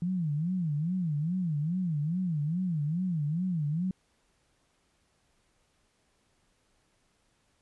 sine tone with vibrato, 164.81 Hz, E3, in tune, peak -27 dBFS, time 0.02-3.91 s, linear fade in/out 2 ms, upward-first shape sine, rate 2.4 Hz, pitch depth 220 cents each way, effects pink hiss -71 dBFS RMS until 7.61 s + resampled to 24000 Hz

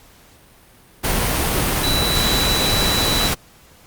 sine tone in noise, 3951 Hz, B7, in tune, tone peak -20 dBFS, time 1.82-3.29 s, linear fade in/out 20 ms, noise pink, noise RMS -19 dBFS, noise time 1.03-3.35 s, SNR -4 dB, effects pink hiss -49 dBFS RMS until 3.86 s + Opus 48 kbps

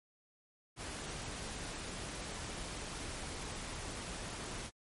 pink noise, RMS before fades -43 dBFS, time 0.76-4.71 s, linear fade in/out 50 ms, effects MP3 48 kbps

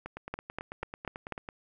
two click trains, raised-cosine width 0.5 ms, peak -24 / -19 dBFS, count 14 / 5, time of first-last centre 0.06-1.489 / 0.34-1.323 s, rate 9.1 / 4.07 Hz, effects none

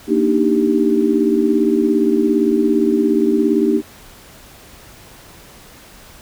sine chord, Eb major seventh, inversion second, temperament equal, 233.1 / 293.7 / 311.1 / 392 Hz, Bb3 / D4 / Eb4 / G4, 0 / 0 / 0 / 0 cents, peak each -18 / -19 / -17 / -17 dBFS, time 0.07-3.82 s, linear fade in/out 50 ms, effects pink hiss -42 dBFS RMS until 6.21 s

